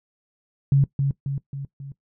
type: tone with echo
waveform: sine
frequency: 138.59 Hz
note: C#3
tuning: in tune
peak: -13 dBFS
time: 0.72-0.84 s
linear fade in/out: 2 ms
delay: 270 ms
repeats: 4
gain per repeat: -5 dB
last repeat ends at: 1.92 s
effects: noise-tail reverb RT60 0.1 s tail -19 dB re dry